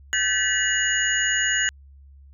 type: tone cluster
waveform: sine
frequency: 1544 / 1741 / 1951 / 2892 / 6770 Hz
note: G6 / A6 / B6 / F#7 / G#8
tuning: -27 / -19 / -22 / -40 / +32 cents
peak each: -26 dBFS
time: 0.13-1.69 s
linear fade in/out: 0 ms
effects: added 69 Hz sine -45 dBFS peak until 2.33 s